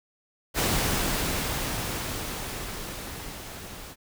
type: noise with level ramp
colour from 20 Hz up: pink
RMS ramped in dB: -24 to -42 dBFS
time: 0.54-3.96 s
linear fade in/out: 50 ms
effects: none